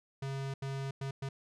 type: tone bursts at uneven times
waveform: square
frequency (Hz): 136.2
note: C#3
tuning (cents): -30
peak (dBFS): -36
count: 4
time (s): 0.22-0.54 / 0.62-0.91 / 1.01-1.11 / 1.22-1.29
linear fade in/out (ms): 5
effects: low-pass 7000 Hz 12 dB/octave